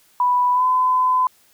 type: tone with pitch glide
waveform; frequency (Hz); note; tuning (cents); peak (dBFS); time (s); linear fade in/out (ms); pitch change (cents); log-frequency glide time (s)
sine; 987.8 to 1014.4; B5 to B5; 0 to +46; -14; 0.2-1.27; 2; +46; 0.53-0.64
effects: white hiss -56 dBFS RMS until 1.53 s